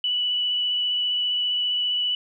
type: tone with vibrato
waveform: sine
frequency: 2960 Hz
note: F#7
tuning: in tune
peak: -21 dBFS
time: 0.04-2.15 s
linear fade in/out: 2 ms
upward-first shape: triangle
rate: 15 Hz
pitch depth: 15 cents each way
effects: none